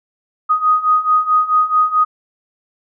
sine beating tone pair, 1244.5 / 1249.1 Hz, D#6 / D#6, 0 / +6 cents, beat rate 4.6 Hz, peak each -16 / -13 dBFS, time 0.49-2.05 s, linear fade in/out 20 ms, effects none

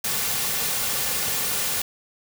white noise with comb filter, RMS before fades -25 dBFS, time 0.04-1.82 s, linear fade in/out 5 ms, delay 3.1 ms, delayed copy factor -0.5, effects none

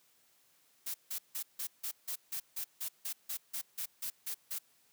blue noise bursts, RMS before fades -38 dBFS, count 16, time 0.86-4.588 s, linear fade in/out 10 ms, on 83 ms, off 160 ms, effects white hiss -69 dBFS RMS until 4.92 s + high-pass 100 Hz 12 dB/octave

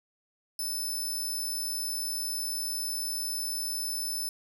15% pulse tone, 5274 Hz, E8, in tune, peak -25 dBFS, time 0.59-4.29 s, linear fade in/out 2 ms, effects none

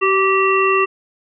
harmonic tone with a mistuned harmonic, 388.4 Hz, G4, 16 cents flat, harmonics 1 / 3 / 5 / 7, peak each -16 / -16 / -24 / -19 dBFS, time 0.01-0.86 s, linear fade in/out 20 ms, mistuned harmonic 1, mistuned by -18 cents, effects none

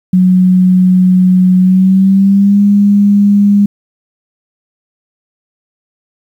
sine tone with pitch glide, 183.8 to 202.8 Hz, F#3 to G#3, -11 to -41 cents, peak -4 dBFS, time 0.13-3.66 s, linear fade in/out 5 ms, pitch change +170 cents, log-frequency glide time 1.59-2.61 s, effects 7-bit

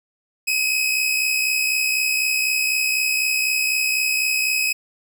sawtooth tone pair together, 2486 / 2550 Hz, D#7 / D#7, -2 / +42 cents, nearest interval unison, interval 44 cents, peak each -22 / -16 dBFS, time 0.47-4.73 s, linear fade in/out 10 ms, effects none

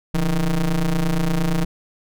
square ring-modulated tone, 77.78 Hz, D#2, in tune, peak -15 dBFS, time 0.14-1.65 s, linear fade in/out 5 ms, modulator 92.1 Hz, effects none

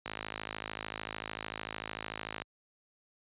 click train, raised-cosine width 0.3 ms, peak -20 dBFS, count 127, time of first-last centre 0.06-2.42 s, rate 53.4 Hz, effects high-pass 60 Hz 12 dB/octave + resampled to 8000 Hz

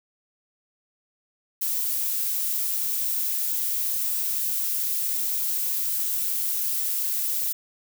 violet noise, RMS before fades -26 dBFS, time 1.61-7.53 s, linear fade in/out 10 ms, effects none

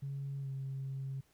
sine tone with pitch glide, 138.59 to 135.03 Hz, C#3 to C#3, 0 to -45 cents, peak -36 dBFS, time 0.02-1.21 s, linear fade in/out 10 ms, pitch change -45 cents, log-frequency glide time 0.4-0.49 s, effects tanh soft clip ceiling -33 dBFS + pink hiss -71 dBFS RMS until 1.33 s

